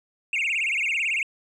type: tone with vibrato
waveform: triangle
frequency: 2433 Hz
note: D#7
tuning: 39 cents flat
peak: -20 dBFS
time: 0.33-1.23 s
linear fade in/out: 2 ms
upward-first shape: sine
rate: 18 Hz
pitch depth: 240 cents each way
effects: tanh soft clip ceiling -16 dBFS + resampled to 24000 Hz